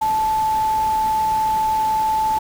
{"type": "tone in noise", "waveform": "sine", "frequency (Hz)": 873, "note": "A5", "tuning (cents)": -14, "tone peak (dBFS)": -16, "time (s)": [0.01, 2.39], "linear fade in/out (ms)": 10, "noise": "pink", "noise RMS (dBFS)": -34, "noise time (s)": [0.01, 2.39], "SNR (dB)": 15, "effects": []}